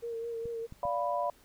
sine tone with vibrato, 462.2 Hz, A#4, 15 cents flat, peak -34 dBFS, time 0.02-0.67 s, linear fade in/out 20 ms, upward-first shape sine, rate 4.8 Hz, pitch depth 29 cents each way
clicks, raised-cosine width 5 ms, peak -33 dBFS, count 3, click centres 0.456 / 0.724 / 0.853 s
sine chord, B diminished, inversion first, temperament equal with one note detuned, 582.6 / 698.5 / 987.8 Hz, D5 / F5 / B5, -14 / 0 / 0 cents, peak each -33 dBFS, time 0.83-1.3 s, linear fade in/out 2 ms
effects pink hiss -62 dBFS RMS until 1.44 s

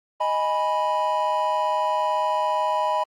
triangle chord, G# minor, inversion second, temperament equal with one note detuned, 622.3 / 830.6 / 984.9 Hz, D#5 / G#5 / B5, 0 / 0 / -5 cents, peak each -24 / -25 / -21 dBFS, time 0.2-3.04 s, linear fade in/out 10 ms, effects Opus 24 kbps

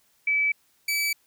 sine / sawtooth tone pair in turn, 2300 / 2300 Hz, D7 / D7, -37 / -37 cents, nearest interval unison, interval 0 cents, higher neither, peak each -20 dBFS, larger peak neither, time 0.27-0.52 / 0.88-1.13 s, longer neither, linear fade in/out 5 ms, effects white hiss -65 dBFS RMS until 1.26 s

